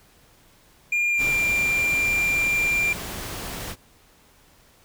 triangle tone with pitch glide, 2408 to 2379 Hz, D7 to D7, +43 to +22 cents, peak -18 dBFS, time 0.92-2.93 s, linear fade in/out 5 ms, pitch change -21 cents, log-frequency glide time 1.1-1.2 s
pink noise, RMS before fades -33 dBFS, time 1.17-3.76 s, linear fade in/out 50 ms
effects pink hiss -56 dBFS RMS until 4.84 s

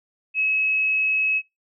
sine tone, 2570 Hz, E7, 45 cents flat, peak -19 dBFS, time 0.34-1.42 s, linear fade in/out 50 ms, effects noise-tail reverb RT60 0.2 s tail -23 dB re dry

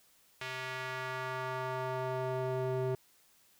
square tone with band-pass filter sweep, 129.4 Hz, C3, 19 cents flat, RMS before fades -36 dBFS, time 0.41-2.95 s, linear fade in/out 2 ms, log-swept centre 2400 to 400 Hz, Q 1.2, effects white hiss -66 dBFS RMS until 3.59 s

